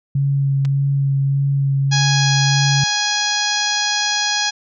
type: tone with vibrato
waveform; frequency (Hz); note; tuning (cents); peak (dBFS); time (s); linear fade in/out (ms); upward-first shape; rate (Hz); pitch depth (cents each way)
sine; 138.4; C#3; -2; -14; 0.15-2.84; 5; sine; 1.7; 13
type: clicks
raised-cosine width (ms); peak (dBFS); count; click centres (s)
0.2; -17 / -19; 2; 0.65 / 0.654
type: harmonic tone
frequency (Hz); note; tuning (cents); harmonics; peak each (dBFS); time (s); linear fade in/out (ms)
830.6; G#5; 0; 1 / 2 / 3 / 4 / 5 / 6 / 7 / 8; -25 / -23 / -28 / -24 / -24 / -24 / -25 / -29; 1.91-4.51; 20
effects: none